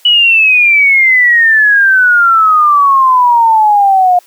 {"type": "exponential sweep", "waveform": "sine", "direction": "down", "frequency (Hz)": [2960, 708], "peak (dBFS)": -4, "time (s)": [0.05, 4.19], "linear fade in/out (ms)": 5, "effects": ["white hiss -45 dBFS RMS until 4.26 s", "high-pass 400 Hz 12 dB/octave"]}